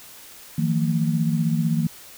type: tone cluster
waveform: sine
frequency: 159.9 / 175.6 / 226.1 Hz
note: D#3 / F3 / A3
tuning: +48 / +10 / +47 cents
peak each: -21 / -26 / -24 dBFS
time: 0.58-1.87 s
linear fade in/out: 5 ms
effects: white hiss -44 dBFS RMS until 2.17 s